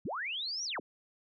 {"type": "linear two-way sweep", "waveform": "sine", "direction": "up then down", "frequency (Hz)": [103.83, 5920, 103.83], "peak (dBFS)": -34, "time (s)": [0.05, 0.8], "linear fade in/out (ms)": 5, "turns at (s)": 0.64, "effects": []}